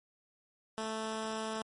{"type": "tone", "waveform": "10% pulse", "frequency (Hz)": 220, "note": "A3", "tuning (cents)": 0, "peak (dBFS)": -27, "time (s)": [0.78, 1.62], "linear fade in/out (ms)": 0, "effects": ["MP3 48 kbps"]}